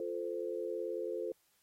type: chord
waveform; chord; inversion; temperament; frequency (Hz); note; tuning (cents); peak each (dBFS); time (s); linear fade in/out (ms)
sine; F major; none; equal with one note detuned; 349.2 / 440 / 518.4; F4 / A4 / C5; 0 / 0 / -16; -40 / -39 / -40; 0-1.32; 2
effects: white hiss -73 dBFS RMS until 1.62 s + AAC 48 kbps